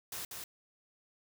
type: noise with echo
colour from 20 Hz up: white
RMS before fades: -41 dBFS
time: 0.12-0.25 s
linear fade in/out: 2 ms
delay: 190 ms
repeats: 1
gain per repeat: -3 dB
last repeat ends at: 0.44 s
effects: none